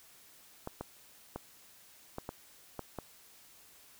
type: clicks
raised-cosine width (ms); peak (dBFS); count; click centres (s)
1; -24; 7; 0.674 / 0.81 / 1.36 / 2.184 / 2.291 / 2.793 / 2.987
effects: white hiss -59 dBFS RMS until 3.99 s